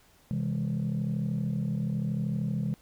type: chord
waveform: sine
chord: C augmented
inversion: none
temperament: just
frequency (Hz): 130.81 / 163.52 / 204.4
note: C3 / E3 / G#3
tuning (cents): 0 / -14 / -27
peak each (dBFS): -30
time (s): 0.31-2.74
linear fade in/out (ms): 0
effects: tanh soft clip ceiling -23 dBFS + pink hiss -61 dBFS RMS until 2.81 s